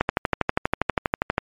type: click train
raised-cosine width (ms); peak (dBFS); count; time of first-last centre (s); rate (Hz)
0.5; -4; 18; 0.01-1.381; 12.4
effects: MP3 64 kbps